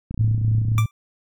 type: click train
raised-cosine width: 5 ms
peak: -17 dBFS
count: 21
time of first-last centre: 0.11-0.786 s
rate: 29.6 Hz
type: tone with tremolo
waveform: sine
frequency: 110 Hz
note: A2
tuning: in tune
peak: -15 dBFS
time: 0.19-0.86 s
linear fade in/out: 5 ms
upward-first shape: sine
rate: 3.7 Hz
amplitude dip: 40%
type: tone with exponential decay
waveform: 25% pulse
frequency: 1174.7 Hz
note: D6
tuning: in tune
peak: -17 dBFS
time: 0.78-0.91 s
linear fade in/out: 1 ms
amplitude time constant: 28 ms
effects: none